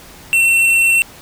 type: tone with hard clipping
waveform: sine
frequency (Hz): 2706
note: E7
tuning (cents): +45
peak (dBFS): -11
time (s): 0.33-1.02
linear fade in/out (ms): 0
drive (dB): 8
effects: pink hiss -39 dBFS RMS until 1.21 s